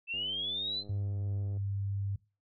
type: linear sweep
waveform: sine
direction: up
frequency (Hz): 2637 to 4116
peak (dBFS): -32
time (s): 0.07-0.84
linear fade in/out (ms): 50
type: click train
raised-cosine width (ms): 2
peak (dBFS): -39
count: 147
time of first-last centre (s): 0.14-1.571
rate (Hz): 102
type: tone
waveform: sine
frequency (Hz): 99.2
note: G2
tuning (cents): +21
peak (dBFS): -31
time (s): 0.89-2.16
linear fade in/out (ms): 5
effects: noise-tail reverb RT60 0.3 s tail -21 dB re dry